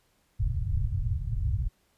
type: low-pass noise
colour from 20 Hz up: white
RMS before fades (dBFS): -28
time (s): 0.39-1.69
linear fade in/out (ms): 20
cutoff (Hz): 120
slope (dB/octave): 48
effects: pink hiss -69 dBFS RMS until 1.97 s + resampled to 32000 Hz